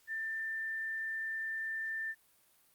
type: tone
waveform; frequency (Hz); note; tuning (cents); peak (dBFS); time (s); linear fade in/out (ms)
sine; 1785; A6; +24; -35; 0.07-2.15; 50
effects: white hiss -68 dBFS RMS until 2.74 s + Opus 48 kbps